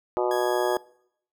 harmonic tone, 122.7 Hz, B2, 11 cents flat, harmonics 3 / 4 / 5 / 6 / 7 / 8 / 9 / 10, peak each -25 / -30 / -28 / -34 / -30 / -36 / -41 / -37 dBFS, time 0.17-0.77 s, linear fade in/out 0 ms
sawtooth tone, 1661.2 Hz, G#6, in tune, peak -30 dBFS, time 0.31-0.77 s, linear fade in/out 2 ms
effects noise-tail reverb RT60 0.7 s tail -23 dB re dry

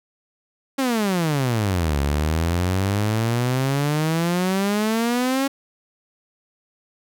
sawtooth exponential two-way sweep, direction down then up, 277.2 to 69.4 to 277.2 Hz, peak -15 dBFS, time 0.78-5.48 s, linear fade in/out 10 ms, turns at 1.99 s, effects none

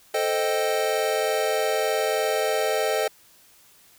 square chord, A half-diminished seventh, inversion none, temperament equal, 440 / 523.3 / 622.3 / 784 Hz, A4 / C5 / Eb5 / G5, 0 / 0 / 0 / 0 cents, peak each -27 / -29 / -27 / -30 dBFS, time 0.14-3.08 s, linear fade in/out 5 ms, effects white hiss -55 dBFS RMS until 3.98 s

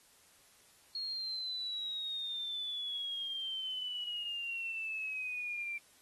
sine exponential sweep, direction down, 4311 to 2349 Hz, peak -36 dBFS, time 0.95-5.78 s, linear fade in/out 2 ms, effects white hiss -64 dBFS RMS until 6.01 s + AAC 32 kbps

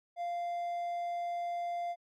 triangle tone, 695 Hz, F5, 9 cents flat, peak -31 dBFS, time 0.16-1.96 s, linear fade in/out 50 ms, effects MP3 64 kbps

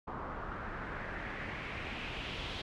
pink noise with low-pass filter sweep, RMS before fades -41 dBFS, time 0.07-2.62 s, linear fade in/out 10 ms, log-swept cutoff 1100 to 3500 Hz, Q 2.7, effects none

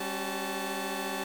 15% pulse tone cluster, 196.9 / 272.9 / 379.7 / 877 Hz, G3 / C#4 / F#4 / A5, +8 / -27 / +45 / -6 cents, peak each -31 dBFS, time 0-1.24 s, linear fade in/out 5 ms, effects 8-bit

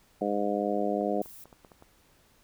harmonic tone, 102.5 Hz, G#2, 22 cents flat, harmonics 2 / 3 / 4 / 5 / 6 / 7, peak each -33 / -33 / -33 / -33 / -33 / -33 dBFS, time 0.21-1.22 s, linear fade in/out 5 ms
clicks, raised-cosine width 1 ms, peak -36 dBFS, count 7, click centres 1.012 / 1.259 / 1.456 / 1.528 / 1.648 / 1.718 / 1.824 s
violet noise, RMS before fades -48 dBFS, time 1.22-1.44 s, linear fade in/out 0 ms
effects pink hiss -63 dBFS RMS until 2.43 s

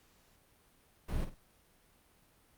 brown noise with echo, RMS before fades -34 dBFS, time 1.08-1.25 s, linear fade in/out 10 ms, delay 49 ms, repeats 2, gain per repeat -9 dB, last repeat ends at 1.348 s, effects pink hiss -67 dBFS RMS until 2.57 s + Opus 48 kbps

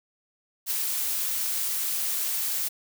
blue noise with ADSR envelope, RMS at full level -26 dBFS, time 0.66-2.69 s, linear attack 47 ms, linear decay 19 ms, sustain -2 dB, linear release 15 ms, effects none

